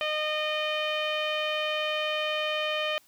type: tone with low-pass filter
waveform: sawtooth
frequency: 612 Hz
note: D#5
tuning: 29 cents flat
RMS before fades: -29 dBFS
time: 0.01-2.98 s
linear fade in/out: 0 ms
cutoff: 2900 Hz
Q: 4.7
effects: white hiss -61 dBFS RMS until 3.07 s